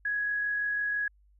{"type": "tone with amplitude modulation", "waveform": "sine", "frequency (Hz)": 1669, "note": "G#6", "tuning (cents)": 8, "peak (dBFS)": -26, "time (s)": [0.05, 1.08], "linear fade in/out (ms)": 5, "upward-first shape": "sine", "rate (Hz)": 46, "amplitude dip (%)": 25, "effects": ["added 50 Hz sine -59 dBFS peak until 1.39 s"]}